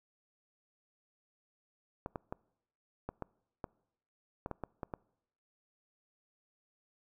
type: clicks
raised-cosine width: 1 ms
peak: -24 dBFS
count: 11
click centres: 2.061 / 2.158 / 2.325 / 3.09 / 3.223 / 3.642 / 4.461 / 4.513 / 4.637 / 4.832 / 4.938 s
effects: noise-tail reverb RT60 0.8 s tail -25 dB re dry